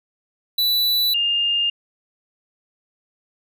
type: tone pair in turn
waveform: square / sine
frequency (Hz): 3960 / 2816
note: B7 / F7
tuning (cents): +4 / +14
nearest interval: tritone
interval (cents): 590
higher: first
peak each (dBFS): -17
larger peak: neither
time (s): 0.58-1.14 / 1.14-1.7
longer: neither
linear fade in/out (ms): 5
effects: none